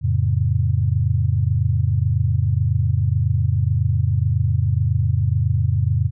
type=chord; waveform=sine; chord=F augmented; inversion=none; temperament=just; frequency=87.31 / 109.13 / 136.42 Hz; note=F2 / A2 / C#3; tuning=0 / -14 / -27 cents; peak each=-20 / -19 / -21 dBFS; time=0.01-6.11 s; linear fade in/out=50 ms; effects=none